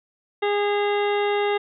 harmonic tone with a mistuned harmonic, 410 Hz, G#4, 22 cents flat, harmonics 1 / 2 / 3 / 4 / 5 / 7 / 8 / 9, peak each -21 / -26 / -33 / -35 / -31 / -36 / -41 / -38 dBFS, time 0.42-1.58 s, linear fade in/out 10 ms, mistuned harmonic 7, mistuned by -55 cents, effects none

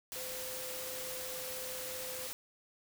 sine tone in noise, 513 Hz, C5, 34 cents flat, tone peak -45 dBFS, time 0.16-2.27 s, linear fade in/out 0 ms, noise white, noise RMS -42 dBFS, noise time 0.12-2.33 s, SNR -6 dB, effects none

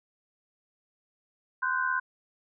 sine tone cluster, 1035 / 1474 / 1552 Hz, C6 / F#6 / G6, -19 / -7 / -18 cents, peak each -30 dBFS, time 1.62-2 s, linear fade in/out 10 ms, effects none

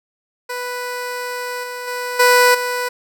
15% pulse tone with level steps, 493.9 Hz, B4, in tune, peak -17 / -20 / -16 / -3 / -13 dBFS, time 0.49-2.89 s, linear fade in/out 10 ms, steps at 1.63 / 1.87 / 2.19 / 2.54 s, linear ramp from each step 10 ms, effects none

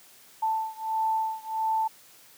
sine beating tone pair, 883 / 884.5 Hz, A5 / A5, +6 / +9 cents, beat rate 1.5 Hz, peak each -28 / -29 dBFS, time 0.42-1.88 s, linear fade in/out 10 ms, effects white hiss -54 dBFS RMS until 2.37 s + high-pass 100 Hz 12 dB/octave

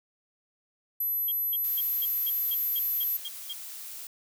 sine tone, 12000 Hz, F#9, 23 cents sharp, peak -26 dBFS, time 1-3.17 s, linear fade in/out 5 ms
sine tone bursts, 3238 Hz, G#7, 45 cents flat, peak -33 dBFS, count 10, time 1.28-3.53 s, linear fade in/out 5 ms, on 36 ms, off 210 ms
blue noise, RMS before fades -41 dBFS, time 1.64-4.07 s, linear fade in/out 2 ms
effects none

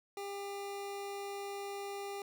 25% pulse tone, 400 Hz, G4, 35 cents sharp, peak -36 dBFS, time 0.17-2.22 s, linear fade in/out 2 ms, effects none

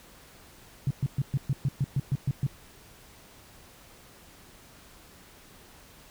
sine tone bursts, 136.1 Hz, C#3, 31 cents flat, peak -22 dBFS, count 11, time 0.87-2.466 s, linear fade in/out 2 ms, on 36 ms, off 120 ms, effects pink hiss -53 dBFS RMS until 6.1 s

